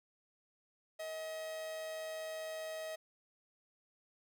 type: tone with amplitude modulation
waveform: 45% pulse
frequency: 635 Hz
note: D#5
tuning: 35 cents sharp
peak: -39 dBFS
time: 0.99-2.96 s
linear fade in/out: 10 ms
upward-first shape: sine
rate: 176 Hz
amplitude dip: 35%
effects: none